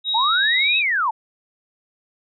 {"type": "tone", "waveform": "sine", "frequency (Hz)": 3801, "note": "A#7", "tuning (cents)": 33, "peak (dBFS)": -19, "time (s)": [0.04, 0.83], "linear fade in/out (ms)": 50}
{"type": "linear two-way sweep", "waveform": "sine", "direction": "up then down", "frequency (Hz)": [830.6, 2620, 830.6], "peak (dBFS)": -17, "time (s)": [0.14, 1.11], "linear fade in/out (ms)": 10, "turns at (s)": 0.78}
{"effects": []}